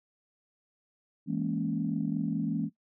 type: chord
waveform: sine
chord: A# half-diminished seventh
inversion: second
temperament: equal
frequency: 164.81 / 207.7 / 233.1 / 277.2 Hz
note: E3 / G#3 / A#3 / C#4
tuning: 0 / 0 / 0 / 0 cents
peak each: -33 dBFS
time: 1.26-2.7 s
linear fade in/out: 50 ms
effects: noise-tail reverb RT60 0.1 s tail -17 dB re dry + tanh soft clip ceiling -17 dBFS